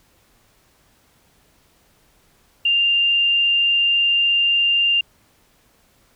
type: tone with frequency modulation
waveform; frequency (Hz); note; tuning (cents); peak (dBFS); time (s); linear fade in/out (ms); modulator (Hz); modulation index
sine; 2794; F7; 0; -14; 2.65-5.01; 5; 23.5; 0.52
effects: pink hiss -58 dBFS RMS until 6.15 s